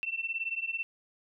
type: beating tone pair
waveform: sine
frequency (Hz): 2678 / 2696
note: E7 / E7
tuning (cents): +27 / +38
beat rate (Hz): 18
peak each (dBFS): -35 / -34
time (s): 0.03-0.83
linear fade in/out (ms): 0
effects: none